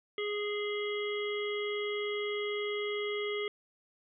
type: harmonic tone with a mistuned harmonic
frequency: 415.3 Hz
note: G#4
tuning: in tune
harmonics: 1 / 3 / 5 / 7 / 8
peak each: -33 / -44 / -39 / -46 / -42 dBFS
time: 0.18-3.48 s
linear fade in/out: 2 ms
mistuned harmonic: 8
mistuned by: -17 cents
effects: none